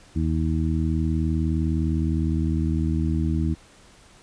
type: harmonic tone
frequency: 79.7 Hz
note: D#2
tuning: 42 cents sharp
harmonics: 1 / 2 / 3 / 4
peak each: -23 / -26 / -28 / -29 dBFS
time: 0.15-3.55 s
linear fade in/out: 20 ms
effects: pink hiss -52 dBFS RMS until 4.22 s + resampled to 22050 Hz